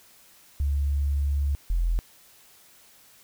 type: tone pair in turn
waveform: sine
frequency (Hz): 71 / 42.51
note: C#2 / F1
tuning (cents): +42 / -46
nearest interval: major sixth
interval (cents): 888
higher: first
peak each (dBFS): -21 / -20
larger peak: second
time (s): 0.6-1.55 / 1.7-1.99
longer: first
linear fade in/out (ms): 0
effects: tanh soft clip ceiling -16 dBFS + white hiss -55 dBFS RMS until 3.23 s